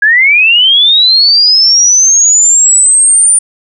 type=linear sweep; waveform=sine; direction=up; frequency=1634 to 9300 Hz; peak=-3 dBFS; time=0.02-3.39 s; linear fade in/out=5 ms; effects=none